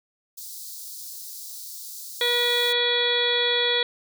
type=high-pass noise; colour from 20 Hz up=white; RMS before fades=-38 dBFS; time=0.37-2.73 s; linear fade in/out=10 ms; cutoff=4000 Hz; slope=48 dB/octave
type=harmonic tone; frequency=482.9 Hz; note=B4; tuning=39 cents flat; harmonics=1 / 2 / 3 / 4 / 5 / 7 / 8 / 9; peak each=-26 / -34 / -34 / -28 / -33 / -23 / -29 / -35 dBFS; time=2.21-3.83 s; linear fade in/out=2 ms
effects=none